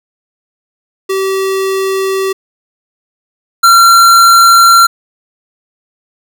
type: tone pair in turn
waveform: square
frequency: 384.9 / 1368.1 Hz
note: G4 / F6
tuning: -32 / -36 cents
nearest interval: octave + minor seventh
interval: 2196 cents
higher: second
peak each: -12 / -3 dBFS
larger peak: second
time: 1.09-2.33 / 3.63-4.87 s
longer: neither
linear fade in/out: 10 ms
effects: none